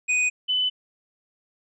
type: tone pair in turn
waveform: square / sine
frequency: 2488 / 3009 Hz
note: D#7 / F#7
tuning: -1 / +28 cents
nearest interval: minor third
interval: 329 cents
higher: second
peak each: -20 dBFS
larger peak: neither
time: 0.08-0.3 / 0.48-0.7 s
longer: neither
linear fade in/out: 20 ms
effects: resampled to 22050 Hz